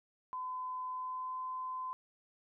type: tone with pitch glide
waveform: sine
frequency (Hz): 1016 to 1024.8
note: B5 to C6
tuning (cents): +49 to -36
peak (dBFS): -37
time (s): 0.33-1.93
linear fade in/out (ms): 0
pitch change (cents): +15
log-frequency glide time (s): 0.88-1.39
effects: none